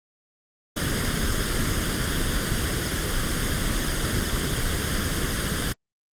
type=noise with comb filter; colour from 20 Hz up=pink; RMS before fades=-24 dBFS; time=0.76-5.73 s; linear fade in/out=10 ms; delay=0.6 ms; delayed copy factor=+0.7; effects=low-pass 12000 Hz 12 dB/octave + Opus 24 kbps